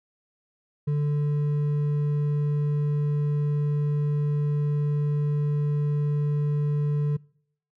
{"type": "tone with hard clipping", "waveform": "triangle", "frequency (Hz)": 146.8, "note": "D3", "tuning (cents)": 0, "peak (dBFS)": -23, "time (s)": [0.87, 7.17], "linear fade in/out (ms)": 10, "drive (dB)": 8, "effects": ["noise-tail reverb RT60 0.7 s tail -26 dB re dry"]}